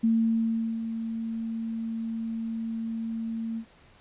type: tone with ADSR envelope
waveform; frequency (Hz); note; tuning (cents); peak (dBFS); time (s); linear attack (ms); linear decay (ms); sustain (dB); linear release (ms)
sine; 226.2; A3; +48; -19; 0.03-3.65; 12; 750; -10; 74
effects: pink hiss -57 dBFS RMS until 4 s + resampled to 8000 Hz